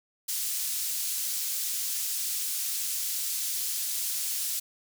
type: high-pass noise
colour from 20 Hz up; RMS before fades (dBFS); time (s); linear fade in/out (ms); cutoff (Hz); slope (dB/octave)
pink; -31; 0.28-4.6; 10; 6000; 12
effects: none